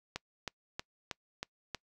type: click train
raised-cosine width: 0.2 ms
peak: -19 dBFS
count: 6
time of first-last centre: 0.16-1.747 s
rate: 3.15 Hz
effects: noise-tail reverb RT60 0.1 s tail -26 dB re dry